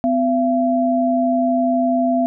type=tone pair together; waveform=sine; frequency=253.7 / 678.1 Hz; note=B3 / E5; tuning=+47 / +49 cents; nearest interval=octave + perfect fourth; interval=1702 cents; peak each=-17 dBFS; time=0.04-2.26 s; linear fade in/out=0 ms; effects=none